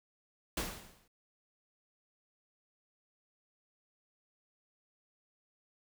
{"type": "noise with exponential decay", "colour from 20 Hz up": "pink", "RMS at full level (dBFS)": -33, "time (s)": [0.57, 1.08], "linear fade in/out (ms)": 5, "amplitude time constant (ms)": 110, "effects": []}